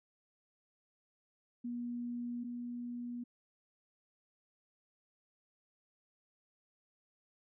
sine tone pair in turn, 240.6 / 241.5 Hz, B3 / B3, -45 / -39 cents, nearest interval unison, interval 6 cents, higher second, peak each -37 / -39 dBFS, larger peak first, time 1.64-2.44 / 2.44-3.24 s, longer neither, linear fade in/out 10 ms, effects none

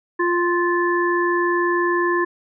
harmonic tone, 349.2 Hz, F4, in tune, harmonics 1 / 3 / 5, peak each -19 / -22 / -23 dBFS, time 0.19-2.25 s, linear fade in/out 10 ms, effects none

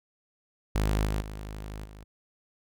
sawtooth tone with level steps, 52.1 Hz, G#1, 6 cents sharp, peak -20 / -23 / -33 / -41 dBFS, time 0.75-2.04 s, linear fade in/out 5 ms, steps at 1.06 / 1.21 / 1.85 s, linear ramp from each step 2 ms, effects none

